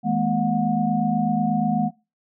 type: tone cluster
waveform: sine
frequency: 162.7 / 212.5 / 240.7 / 726 Hz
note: E3 / G#3 / B3 / F#5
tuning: -22 / +40 / -44 / -33 cents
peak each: -27 / -22 / -25 / -24 dBFS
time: 0.03-1.91 s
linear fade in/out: 50 ms
effects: noise-tail reverb RT60 0.3 s tail -23 dB re dry